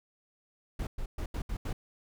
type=noise bursts at uneven times; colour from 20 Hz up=brown; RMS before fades=-34 dBFS; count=6; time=0.79-0.87 / 0.98-1.06 / 1.18-1.26 / 1.34-1.42 / 1.49-1.57 / 1.65-1.73 s; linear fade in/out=5 ms; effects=none